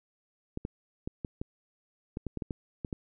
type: clicks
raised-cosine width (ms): 3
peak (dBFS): -21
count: 12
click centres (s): 0.574 / 0.651 / 1.075 / 1.248 / 1.415 / 2.171 / 2.267 / 2.373 / 2.422 / 2.508 / 2.848 / 2.928
effects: none